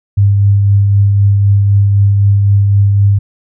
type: tone with tremolo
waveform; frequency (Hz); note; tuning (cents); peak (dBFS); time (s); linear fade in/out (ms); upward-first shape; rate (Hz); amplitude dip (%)
sine; 100.4; G2; +42; -4; 0.17-3.19; 10; triangle; 3.9; 30
effects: none